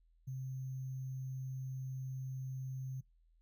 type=tone with sample-and-hold; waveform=sine; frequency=130.81 Hz; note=C3; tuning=in tune; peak=-39 dBFS; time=0.27-3.01 s; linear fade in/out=10 ms; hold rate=6300 Hz; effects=noise-tail reverb RT60 0.2 s tail -25 dB re dry + added 41 Hz sine -66 dBFS peak until 3.41 s